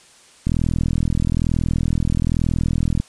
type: click train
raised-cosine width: 5 ms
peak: -7 dBFS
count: 105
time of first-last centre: 0.47-3 s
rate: 41.1 Hz
effects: white hiss -49 dBFS RMS until 3.08 s + resampled to 22050 Hz